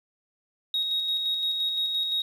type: tone with tremolo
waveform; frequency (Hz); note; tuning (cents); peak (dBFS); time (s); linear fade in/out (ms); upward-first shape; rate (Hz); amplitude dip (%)
sine; 3771; A#7; +19; -22; 0.74-2.22; 2; square; 5.8; 35
effects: tanh soft clip ceiling -20 dBFS + 9-bit